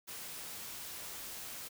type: noise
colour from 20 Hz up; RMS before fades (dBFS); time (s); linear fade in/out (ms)
white; -45; 0.07-1.69; 20
effects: none